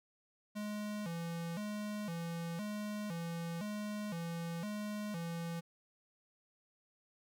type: tone with vibrato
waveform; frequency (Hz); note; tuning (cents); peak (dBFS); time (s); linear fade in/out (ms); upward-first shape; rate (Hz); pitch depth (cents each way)
square; 187.7; F#3; +25; -39; 0.55-5.61; 20; square; 0.98; 190
effects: none